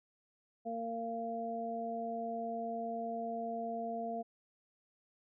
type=harmonic tone; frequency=229.8 Hz; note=A#3; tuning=25 cents flat; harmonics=1 / 2 / 3; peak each=-42 / -43 / -38 dBFS; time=0.65-4.23 s; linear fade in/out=20 ms; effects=none